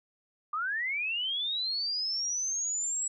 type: linear sweep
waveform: sine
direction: up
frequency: 1174.7 to 7810 Hz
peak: -29 dBFS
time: 0.53-3.08 s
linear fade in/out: 5 ms
effects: none